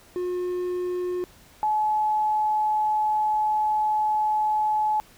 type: tone pair in turn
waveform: triangle / sine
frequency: 359.4 / 854.8 Hz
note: F4 / G#5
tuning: +50 / +50 cents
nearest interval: octave + minor third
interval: 1500 cents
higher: second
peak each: -23 / -20 dBFS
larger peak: second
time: 0.16-1.24 / 1.63-5 s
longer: second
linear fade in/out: 0 ms
effects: pink hiss -53 dBFS RMS until 5.17 s